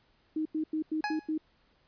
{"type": "tone bursts", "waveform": "sine", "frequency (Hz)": 312.3, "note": "D#4", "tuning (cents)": 7, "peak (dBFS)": -28, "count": 6, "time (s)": [0.36, 1.379], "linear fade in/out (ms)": 5, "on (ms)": 94, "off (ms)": 91}
{"type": "tone with exponential decay", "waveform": "25% pulse", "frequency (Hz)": 837, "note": "G#5", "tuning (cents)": 13, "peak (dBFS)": -23, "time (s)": [1.04, 1.32], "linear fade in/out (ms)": 1, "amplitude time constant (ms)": 59}
{"effects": ["pink hiss -68 dBFS RMS until 1.87 s", "resampled to 11025 Hz"]}